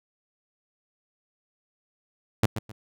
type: tone with echo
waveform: sawtooth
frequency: 109.4 Hz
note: A2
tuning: 9 cents flat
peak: -13 dBFS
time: 2.43-2.46 s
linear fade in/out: 5 ms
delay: 130 ms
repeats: 2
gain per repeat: -11 dB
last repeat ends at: 2.72 s
effects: none